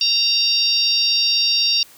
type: harmonic tone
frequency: 928 Hz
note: A#5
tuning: 8 cents flat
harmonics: 3 / 4 / 5 / 6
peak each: -23 / -22 / -18 / -20 dBFS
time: 0.01-1.83 s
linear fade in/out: 2 ms
effects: white hiss -47 dBFS RMS until 1.97 s